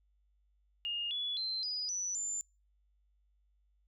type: tone with pitch steps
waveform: sine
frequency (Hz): 2838 / 3414 / 4107 / 4941 / 5944 / 7151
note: F7 / G#7 / C8 / D#8 / F#8 / A8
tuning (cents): +27 / +47 / -33 / -13 / +7 / +27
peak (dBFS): -34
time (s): 0.85-2.41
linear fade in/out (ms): 0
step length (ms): 260
effects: noise-tail reverb RT60 0.3 s tail -24 dB re dry + added 50 Hz sine -69 dBFS peak until 3.87 s